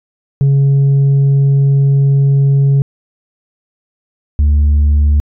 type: tone pair in turn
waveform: sine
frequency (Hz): 138.59 / 73.42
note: C#3 / D2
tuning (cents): 0 / 0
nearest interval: major seventh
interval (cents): 1100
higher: first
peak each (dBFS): -4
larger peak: neither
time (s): 0.41-2.82 / 4.39-5.2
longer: first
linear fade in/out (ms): 0
effects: tanh soft clip ceiling -6 dBFS